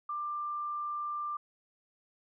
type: tone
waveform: sine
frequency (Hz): 1187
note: D6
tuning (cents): +18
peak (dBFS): -33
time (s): 0.09-1.37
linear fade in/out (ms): 5
effects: none